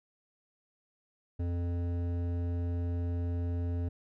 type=tone with hard clipping; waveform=triangle; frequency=86.8 Hz; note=F2; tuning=10 cents flat; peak=-32 dBFS; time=1.39-3.89 s; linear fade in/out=10 ms; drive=16 dB; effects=none